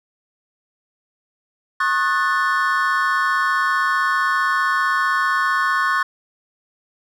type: chord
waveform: triangle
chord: D# half-diminished seventh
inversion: third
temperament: equal with one note detuned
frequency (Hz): 1089.1 / 1244.5 / 1480 / 1760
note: C#6 / D#6 / F#6 / A6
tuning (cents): -31 / 0 / 0 / 0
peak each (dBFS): -18 / -24 / -20 / -21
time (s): 1.8-6.03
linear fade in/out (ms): 5
effects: none